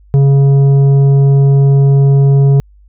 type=tone with tanh clipping; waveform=sine; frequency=138.59 Hz; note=C#3; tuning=in tune; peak=-6 dBFS; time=0.14-2.6 s; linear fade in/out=0 ms; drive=8 dB; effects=added 50 Hz sine -40 dBFS peak until 2.88 s